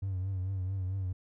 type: tone with vibrato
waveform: triangle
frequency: 94.7 Hz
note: F#2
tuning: 41 cents sharp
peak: -28 dBFS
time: 0.02-1.13 s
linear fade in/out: 10 ms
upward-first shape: triangle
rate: 4.5 Hz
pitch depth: 71 cents each way
effects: tanh soft clip ceiling -26 dBFS